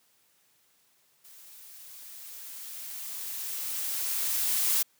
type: noise with level ramp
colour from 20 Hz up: blue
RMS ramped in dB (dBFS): -52 to -25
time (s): 1.24-4.83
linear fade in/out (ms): 10
effects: white hiss -67 dBFS RMS until 4.99 s + high-pass 80 Hz 12 dB/octave